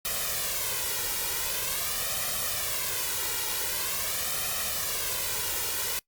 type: noise with flanger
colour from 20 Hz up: white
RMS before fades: -30 dBFS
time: 0.05-5.99 s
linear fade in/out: 0 ms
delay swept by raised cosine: 1.6 to 2.12 ms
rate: 0.45 Hz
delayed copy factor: +0.7
effects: noise-tail reverb RT60 0.1 s tail -24 dB re dry + Opus 48 kbps